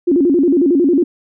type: tone with vibrato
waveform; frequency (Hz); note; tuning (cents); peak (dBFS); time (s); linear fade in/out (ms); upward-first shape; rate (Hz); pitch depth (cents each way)
sine; 310.9; D#4; -1; -9; 0.07-1.04; 10; square; 11; 210
effects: none